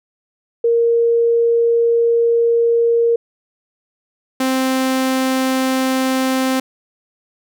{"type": "tone pair in turn", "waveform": ["sine", "sawtooth"], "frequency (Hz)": [466.2, 261.6], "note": ["A#4", "C4"], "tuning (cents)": [0, 0], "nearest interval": "minor seventh", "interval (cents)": 1000, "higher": "first", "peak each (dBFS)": -11, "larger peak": "neither", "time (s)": [[0.64, 3.16], [4.4, 6.6]], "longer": "first", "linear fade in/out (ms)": 5, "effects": []}